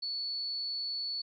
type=tone; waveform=sine; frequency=4435 Hz; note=C#8; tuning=in tune; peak=-33 dBFS; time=0.02-1.22 s; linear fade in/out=10 ms; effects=none